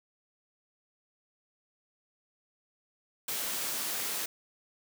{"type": "high-pass noise", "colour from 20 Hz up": "white", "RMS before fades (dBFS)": -34, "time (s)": [3.28, 4.26], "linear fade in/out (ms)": 5, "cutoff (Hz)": 170, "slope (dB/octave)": 12, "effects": []}